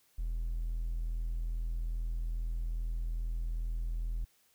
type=tone; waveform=triangle; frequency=41.2 Hz; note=E1; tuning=in tune; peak=-29 dBFS; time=0.18-4.25 s; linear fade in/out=10 ms; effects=tanh soft clip ceiling -27 dBFS + white hiss -69 dBFS RMS until 4.54 s